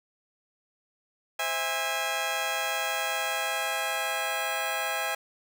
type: chord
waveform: 15% pulse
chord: C augmented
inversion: none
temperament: just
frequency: 523.3 / 654.1 / 817.6 Hz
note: C5 / E5 / G#5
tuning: 0 / -14 / -27 cents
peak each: -30 / -26 / -24 dBFS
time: 1.39-5.15 s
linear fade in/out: 5 ms
effects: none